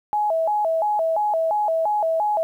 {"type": "tone with vibrato", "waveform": "sine", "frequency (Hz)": 739, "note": "F#5", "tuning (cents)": -2, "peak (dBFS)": -18, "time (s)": [0.13, 2.43], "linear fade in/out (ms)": 0, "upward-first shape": "square", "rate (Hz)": 2.9, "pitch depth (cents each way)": 220, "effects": ["9-bit"]}